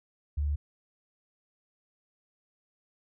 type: tone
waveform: sine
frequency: 73 Hz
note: D2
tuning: 10 cents flat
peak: -26 dBFS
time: 0.37-0.56 s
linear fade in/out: 10 ms
effects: none